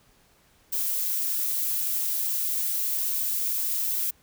violet noise, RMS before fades -27 dBFS, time 0.72-4.11 s, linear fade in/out 10 ms, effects pink hiss -61 dBFS RMS until 4.22 s

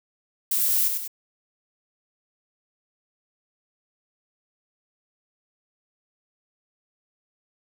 violet noise with echo, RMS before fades -23 dBFS, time 0.51-0.88 s, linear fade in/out 5 ms, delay 99 ms, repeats 2, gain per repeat -5 dB, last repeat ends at 1.078 s, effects none

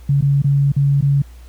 sine tone with dropouts, 140.6 Hz, C#3, 25 cents sharp, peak -11 dBFS, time 0.09-1.22 s, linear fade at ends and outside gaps 5 ms, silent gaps 0.21-0.223 / 0.42-0.443 / 0.72-0.764 / 1.01-1.024 s, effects added 60 Hz sine -36 dBFS peak until 1.48 s + pink hiss -51 dBFS RMS until 1.48 s

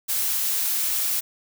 blue noise, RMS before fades -24 dBFS, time 0.08-1.21 s, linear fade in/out 20 ms, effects none

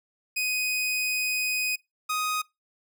sawtooth tone pair in turn, 2500 / 1250 Hz, D#7 / D#6, +8 / +8 cents, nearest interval octave, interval 1200 cents, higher first, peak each -22 dBFS, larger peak neither, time 0.36-1.76 / 2.09-2.42 s, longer first, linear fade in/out 10 ms, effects noise-tail reverb RT60 0.2 s tail -22 dB re dry

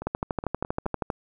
two click trains, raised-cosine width 1 ms, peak -20 / -12 dBFS, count 5 / 14, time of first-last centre 0.02-0.859 / 0.07-1.102 s, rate 4.77 / 12.6 Hz, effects none

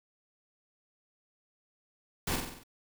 pink noise with echo, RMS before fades -32 dBFS, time 2.27-2.36 s, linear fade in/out 5 ms, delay 46 ms, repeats 6, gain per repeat -4 dB, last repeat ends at 2.636 s, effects none

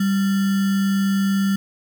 sine tone with sample-and-hold, 196 Hz, G3, in tune, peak -16 dBFS, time 0-1.56 s, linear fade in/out 5 ms, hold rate 1575 Hz, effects none

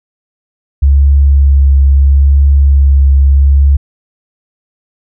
sine tone with vibrato, 69.3 Hz, C#2, in tune, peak -3 dBFS, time 0.82-3.77 s, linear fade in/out 10 ms, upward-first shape triangle, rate 0.76 Hz, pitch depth 20 cents each way, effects none

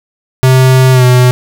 square tone with pitch glide, 130 to 125.35 Hz, C3 to B2, -11 to +26 cents, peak -4 dBFS, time 0.43-1.31 s, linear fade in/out 0 ms, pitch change -63 cents, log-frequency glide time 0.92-1.04 s, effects none

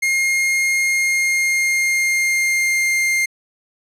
45% pulse tone with pitch glide, 2134 to 2111 Hz, C7 to C7, +34 to +15 cents, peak -15 dBFS, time 0.02-3.26 s, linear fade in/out 10 ms, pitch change -19 cents, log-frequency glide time 0.83-2.96 s, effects low-pass 11000 Hz 12 dB/octave

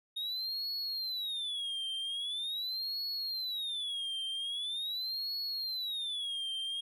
triangle tone with vibrato, 3709 Hz, A#7, 9 cents flat, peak -33 dBFS, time 0.16-6.81 s, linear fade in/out 10 ms, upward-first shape sine, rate 0.43 Hz, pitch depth 280 cents each way, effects none

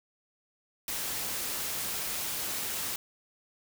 white noise, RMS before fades -34 dBFS, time 0.88-2.96 s, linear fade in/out 2 ms, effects none

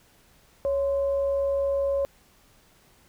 sine tone with frequency modulation, 554.4 Hz, C#5, in tune, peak -22 dBFS, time 0.65-2.05 s, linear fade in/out 0 ms, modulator 485 Hz, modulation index 0.21, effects pink hiss -59 dBFS RMS until 3.08 s

